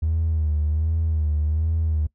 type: tone with vibrato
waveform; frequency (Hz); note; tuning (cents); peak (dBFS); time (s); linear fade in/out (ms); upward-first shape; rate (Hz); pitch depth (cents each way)
triangle; 78; D#2; +5; -16; 0.02-2.07; 10; sine; 1.3; 68
effects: noise-tail reverb RT60 0.1 s tail -23 dB re dry + tanh soft clip ceiling -15 dBFS